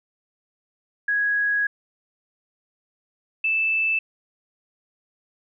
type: tone pair in turn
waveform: sine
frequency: 1661.2 / 2637 Hz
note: G#6 / E7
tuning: 0 / 0 cents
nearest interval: minor sixth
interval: 800 cents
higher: second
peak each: -19 dBFS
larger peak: neither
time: 1.08-1.67 / 3.44-3.99 s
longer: first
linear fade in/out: 5 ms
effects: none